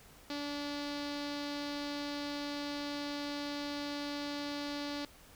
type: tone with low-pass filter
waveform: sawtooth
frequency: 288.9 Hz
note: D4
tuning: 28 cents flat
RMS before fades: -39 dBFS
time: 0.3-5.05 s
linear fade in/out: 2 ms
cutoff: 4500 Hz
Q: 3.5
effects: pink hiss -58 dBFS RMS until 5.35 s